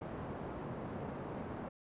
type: band-pass noise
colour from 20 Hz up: pink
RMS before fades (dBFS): -43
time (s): 0.01-1.69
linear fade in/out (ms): 10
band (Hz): 100 to 920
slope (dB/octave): 12
effects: resampled to 8000 Hz